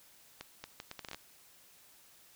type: accelerating click train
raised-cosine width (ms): 0.2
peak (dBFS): -25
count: 10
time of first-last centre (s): 0.41-1.146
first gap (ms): 230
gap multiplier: 0.7
effects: white hiss -61 dBFS RMS until 2.35 s